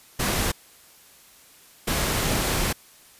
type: noise bursts at uneven times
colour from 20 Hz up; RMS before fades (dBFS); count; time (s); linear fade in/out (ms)
pink; -24; 2; 0.19-0.52 / 1.87-2.73; 10
effects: white hiss -52 dBFS RMS until 3.19 s + resampled to 32000 Hz